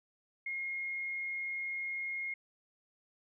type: tone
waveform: sine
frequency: 2146 Hz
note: C7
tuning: 43 cents sharp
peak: -35 dBFS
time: 0.46-2.34 s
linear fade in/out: 5 ms
effects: none